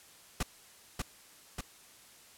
pink noise with echo, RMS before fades -31 dBFS, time 0.4-0.43 s, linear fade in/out 5 ms, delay 590 ms, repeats 2, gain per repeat -3 dB, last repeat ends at 1.61 s, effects white hiss -57 dBFS RMS until 2.37 s + low-pass 12000 Hz 12 dB/octave

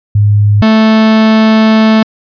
sine / 45% pulse tone pair in turn, 103.6 / 219.5 Hz, G#2 / A3, -4 / -4 cents, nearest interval octave + minor second, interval 1300 cents, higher second, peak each -4 / -4 dBFS, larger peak neither, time 0.15-0.62 / 0.62-2.03 s, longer second, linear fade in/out 5 ms, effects resampled to 11025 Hz

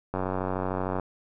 click train, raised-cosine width 1 ms, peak -15 dBFS, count 81, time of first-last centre 0.14-0.997 s, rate 93.3 Hz, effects none

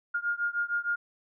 sine beating tone pair, 1413 / 1419.5 Hz, F6 / F6, +20 / +28 cents, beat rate 6.5 Hz, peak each -30 / -31 dBFS, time 0.14-0.96 s, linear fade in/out 10 ms, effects none

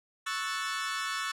sawtooth chord, F# minor seventh, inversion second, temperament equal, 1108.7 / 1318.5 / 1480 / 1760 Hz, C#6 / E6 / F#6 / A6, 0 / 0 / 0 / 0 cents, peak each -33 / -33 / -35 / -33 dBFS, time 0.26-1.32 s, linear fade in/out 10 ms, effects low-pass 9000 Hz 12 dB/octave

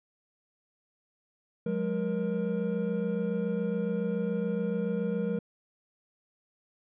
triangle tone cluster, 180.1 / 207.2 / 472.6 Hz, F#3 / G#3 / A#4, -46 / -4 / +24 cents, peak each -30 dBFS, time 1.66-5.39 s, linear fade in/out 5 ms, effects resampled to 8000 Hz

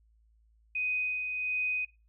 sine tone with tremolo, 2500 Hz, D#7, 8 cents sharp, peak -28 dBFS, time 0.75-1.85 s, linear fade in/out 5 ms, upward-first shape sine, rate 1.4 Hz, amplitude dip 40%, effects noise-tail reverb RT60 0.3 s tail -21 dB re dry + added 55 Hz sine -62 dBFS peak until 2.08 s

